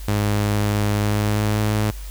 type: tone with pitch glide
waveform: sawtooth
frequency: 103.83 to 106.38 Hz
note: G#2 to G#2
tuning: 0 to +42 cents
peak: -14 dBFS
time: 0.08-1.91 s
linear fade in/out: 5 ms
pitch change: +42 cents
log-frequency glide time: 0.96-1.62 s
effects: added 49 Hz sine -30 dBFS peak until 2.1 s + white hiss -43 dBFS RMS until 2.1 s